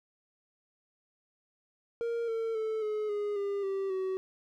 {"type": "tone with pitch steps", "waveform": "triangle", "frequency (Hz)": [466.2, 452.4, 439, 426, 413.4, 401.2, 389.3, 377.8], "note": ["A#4", "A4", "A4", "G#4", "G#4", "G4", "G4", "F#4"], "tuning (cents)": [0, 48, -4, 44, -8, 40, -12, 36], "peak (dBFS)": -28, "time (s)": [2.01, 4.17], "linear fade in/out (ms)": 0, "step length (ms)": 270, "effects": []}